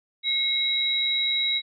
sine tone pair together, 2164 / 3856 Hz, C#7 / B7, -42 / -42 cents, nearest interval minor seventh, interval 1000 cents, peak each -29 / -22 dBFS, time 0.23-1.62 s, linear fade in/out 50 ms, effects none

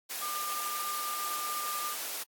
sine tone in noise, 1200 Hz, D6, 37 cents sharp, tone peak -35 dBFS, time 0.21-1.95 s, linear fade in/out 20 ms, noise white, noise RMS -37 dBFS, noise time 0.09-2.24 s, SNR -1 dB, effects high-pass 400 Hz 12 dB/octave + AAC 64 kbps

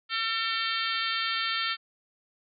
harmonic tone, 451.2 Hz, A4, 44 cents sharp, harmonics 3 / 4 / 5 / 6 / 7 / 8 / 9 / 10, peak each -32 / -34 / -36 / -38 / -34 / -36 / -39 / -37 dBFS, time 0.09-1.77 s, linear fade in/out 50 ms, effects none

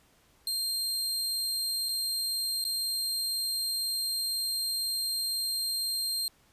sawtooth tone with dropouts, 4186 Hz, C8, in tune, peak -26 dBFS, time 0.47-6.28 s, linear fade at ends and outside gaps 1 ms, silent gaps 1.887-1.891 / 2.641-2.65 s, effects pink hiss -64 dBFS RMS until 6.52 s + resampled to 32000 Hz

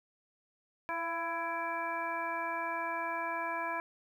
harmonic tone with a mistuned harmonic, 332.7 Hz, E4, 16 cents sharp, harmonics 1 / 2 / 3 / 4 / 5 / 7, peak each -46 / -40 / -36 / -45 / -40 / -42 dBFS, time 0.89-3.8 s, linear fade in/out 0 ms, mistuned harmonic 2, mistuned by +25 cents, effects 11-bit

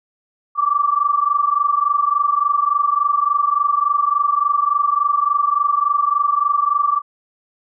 sine tone pair together, 1151.2 / 1174.7 Hz, D6 / D6, -35 / 0 cents, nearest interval unison, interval 35 cents, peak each -17 dBFS, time 0.55-7.02 s, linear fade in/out 50 ms, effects none

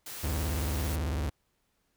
white noise, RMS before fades -41 dBFS, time 0.06-0.96 s, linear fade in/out 5 ms
40% pulse tone with vibrato, 75.2 Hz, D2, 42 cents sharp, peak -28 dBFS, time 0.23-1.3 s, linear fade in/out 10 ms, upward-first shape sine, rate 18 Hz, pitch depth 270 cents each way
effects pink hiss -75 dBFS RMS until 1.96 s

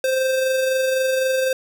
square tone with amplitude modulation, 523 Hz, C5, 1 cent flat, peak -17 dBFS, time 0.04-1.53 s, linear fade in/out 2 ms, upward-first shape sine, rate 23.9 Hz, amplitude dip 30%, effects none

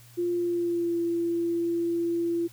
sine tone with pitch glide, 349.2 to 339.5 Hz, F4 to F4, 0 to -49 cents, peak -24 dBFS, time 0.17-2.48 s, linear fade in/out 20 ms, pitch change -49 cents, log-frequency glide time 0.36-1 s, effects added 119 Hz sine -51 dBFS peak until 2.52 s + white hiss -55 dBFS RMS until 2.52 s

